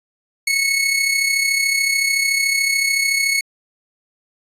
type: tone with amplitude modulation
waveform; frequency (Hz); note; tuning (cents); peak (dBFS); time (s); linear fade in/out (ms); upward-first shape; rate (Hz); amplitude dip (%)
sawtooth; 2200; C#7; -14; -10; 0.47-3.41; 5; sine; 33.7; 50
effects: resampled to 32000 Hz